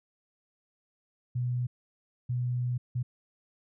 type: tone bursts at uneven times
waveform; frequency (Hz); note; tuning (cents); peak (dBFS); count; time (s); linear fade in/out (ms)
sine; 123.47; B2; 0; -27; 3; 1.35-1.67 / 2.29-2.78 / 2.95-3.03; 10
effects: none